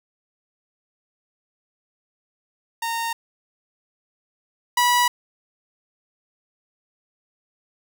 sawtooth tone pair in turn, 921 / 975.8 Hz, A#5 / B5, -21 / -21 cents, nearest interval minor second, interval 100 cents, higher second, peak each -20 / -12 dBFS, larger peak second, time 2.82-3.13 / 4.77-5.08 s, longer neither, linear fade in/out 5 ms, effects none

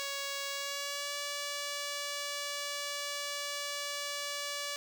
5% pulse tone with pitch glide, 558 to 575.7 Hz, C#5 to D5, +11 to -35 cents, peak -24 dBFS, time 0-4.76 s, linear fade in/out 0 ms, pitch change +54 cents, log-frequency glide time 0.49-1.16 s, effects none

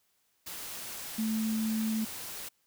sine tone in noise, 220 Hz, A3, in tune, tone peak -28 dBFS, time 1.18-2.05 s, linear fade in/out 10 ms, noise white, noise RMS -41 dBFS, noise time 0.46-2.49 s, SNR +10 dB, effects white hiss -73 dBFS RMS until 2.66 s

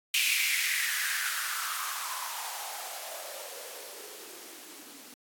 violet noise with band-pass filter sweep, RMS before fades -34 dBFS, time 0.14-5.14 s, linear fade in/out 2 ms, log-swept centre 2600 to 250 Hz, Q 5.3, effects AAC 64 kbps

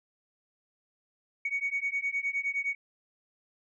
sine beating tone pair, 2231 / 2240.7 Hz, C#7 / C#7, +11 / +18 cents, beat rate 9.7 Hz, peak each -31 dBFS, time 1.45-2.75 s, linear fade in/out 5 ms, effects tanh soft clip ceiling -22 dBFS

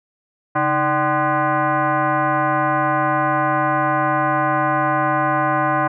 sine tone with frequency modulation, 138.9 Hz, C#3, 4 cents sharp, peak -15 dBFS, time 0.55-5.88 s, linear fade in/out 10 ms, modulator 451 Hz, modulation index 3, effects none

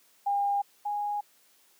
sine tone pair in turn, 806 / 825.3 Hz, G5 / G#5, +48 / -11 cents, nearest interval unison, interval 41 cents, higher second, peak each -24 / -28 dBFS, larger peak first, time 0.26-0.62 / 0.85-1.21 s, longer neither, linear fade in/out 10 ms, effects white hiss -63 dBFS RMS until 1.79 s + high-pass 200 Hz 12 dB/octave

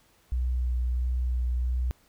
sine tone with vibrato, 61.74 Hz, B1, in tune, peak -24 dBFS, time 0.32-1.91 s, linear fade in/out 0 ms, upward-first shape sine, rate 1.5 Hz, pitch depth 16 cents each way, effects pink hiss -63 dBFS RMS until 2.08 s

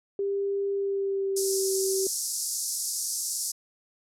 sine tone with pitch glide, 397.7 to 383.9 Hz, G4 to G4, +25 to -36 cents, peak -25 dBFS, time 0.19-2.07 s, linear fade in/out 2 ms, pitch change -61 cents, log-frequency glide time 0.72-1.73 s
pink band-pass noise, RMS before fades -31 dBFS, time 1.36-3.52 s, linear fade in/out 10 ms, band 5100 to 12000 Hz, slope 48 dB/octave
effects none

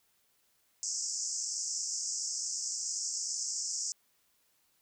white band-pass noise, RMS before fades -36 dBFS, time 0.83-3.92 s, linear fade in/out 0 ms, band 5100 to 7800 Hz, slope 96 dB/octave, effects white hiss -72 dBFS RMS until 4.81 s

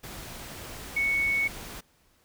sine tone in noise, 2217 Hz, C#7, in tune, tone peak -23 dBFS, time 0.96-1.48 s, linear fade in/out 10 ms, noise pink, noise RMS -41 dBFS, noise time 0.03-1.81 s, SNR +15 dB, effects pink hiss -65 dBFS RMS until 2.24 s

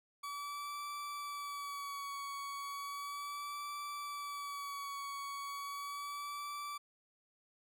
40% pulse tone with vibrato, 1141 Hz, C#6, 50 cents sharp, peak -40 dBFS, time 0.23-6.78 s, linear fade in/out 10 ms, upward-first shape sine, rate 0.35 Hz, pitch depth 31 cents each way, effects none

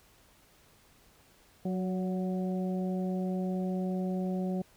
harmonic tone with a mistuned harmonic, 184.6 Hz, F#3, 4 cents flat, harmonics 1 / 2 / 3 / 4, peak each -30 / -38 / -41 / -44 dBFS, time 1.65-4.62 s, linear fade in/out 5 ms, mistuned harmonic 3, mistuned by +28 cents, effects pink hiss -62 dBFS RMS until 4.76 s

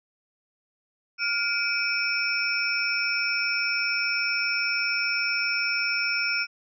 sine tone cluster, 1413 / 2321 / 2528 / 5370 Hz, F6 / D7 / D#7 / E8, +20 / -21 / +27 / +31 cents, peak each -29 dBFS, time 1.18-6.47 s, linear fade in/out 50 ms, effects none

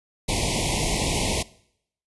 pink band-stop noise, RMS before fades -24 dBFS, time 0.28-1.43 s, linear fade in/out 10 ms, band 1000 to 2000 Hz, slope 96 dB/octave, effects noise-tail reverb RT60 0.7 s tail -21 dB re dry + resampled to 24000 Hz

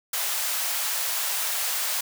white high-pass noise, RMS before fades -27 dBFS, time 0.13-2.01 s, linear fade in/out 5 ms, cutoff 590 Hz, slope 24 dB/octave, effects none

